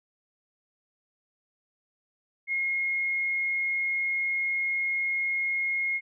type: tone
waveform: sine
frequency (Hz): 2152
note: C7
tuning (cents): +48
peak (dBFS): -25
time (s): 2.47-6.01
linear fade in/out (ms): 50
effects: none